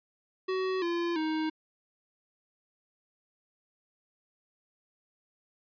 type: tone with pitch steps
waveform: square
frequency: 375.5 / 342.7 / 313.8 Hz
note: F#4 / F4 / D#4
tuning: +26 / -33 / +15 cents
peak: -29 dBFS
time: 0.48-1.5 s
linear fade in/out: 10 ms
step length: 340 ms
effects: resampled to 11025 Hz